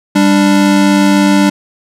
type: tone pair together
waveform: square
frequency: 197.44 / 293.7 Hz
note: G3 / D4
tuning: +13 / 0 cents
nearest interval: perfect fifth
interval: 687 cents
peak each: -10 dBFS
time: 0.15-1.5 s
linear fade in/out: 10 ms
effects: low-pass 10000 Hz 12 dB/octave